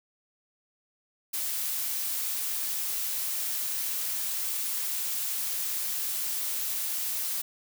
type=noise; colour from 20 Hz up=blue; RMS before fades=-31 dBFS; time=1.33-7.42 s; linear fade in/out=10 ms; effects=none